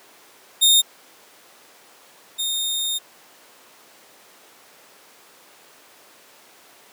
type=tone pair in turn; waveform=sawtooth; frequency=3671 / 3671 Hz; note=A#7 / A#7; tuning=-27 / -27 cents; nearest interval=unison; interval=0 cents; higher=neither; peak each=-9 / -19 dBFS; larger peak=first; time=0.61-0.82 / 2.38-2.99 s; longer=second; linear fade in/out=20 ms; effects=pink hiss -49 dBFS RMS until 6.92 s + high-pass 400 Hz 12 dB/octave